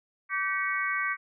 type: harmonic tone with a mistuned harmonic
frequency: 386.3 Hz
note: G4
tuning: 25 cents flat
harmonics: 3 / 4 / 5 / 6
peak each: -32 / -32 / -32 / -32 dBFS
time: 0.29-1.17 s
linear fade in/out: 50 ms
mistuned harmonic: 6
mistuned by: -74 cents
effects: none